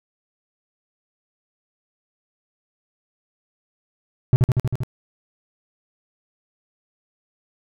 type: tone with echo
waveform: triangle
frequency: 126 Hz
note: B2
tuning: 35 cents sharp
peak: -7 dBFS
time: 4.33-4.36 s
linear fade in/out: 0 ms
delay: 79 ms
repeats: 6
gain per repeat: -2 dB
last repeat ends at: 4.834 s
effects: none